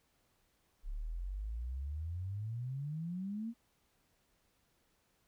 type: exponential sweep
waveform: sine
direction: up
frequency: 33.57 to 237.7 Hz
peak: -37 dBFS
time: 0.83-3.54 s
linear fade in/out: 50 ms
effects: pink hiss -75 dBFS RMS until 5.27 s